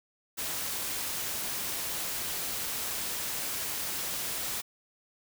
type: noise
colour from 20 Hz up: white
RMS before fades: -34 dBFS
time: 0.37-4.62 s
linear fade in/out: 20 ms
effects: none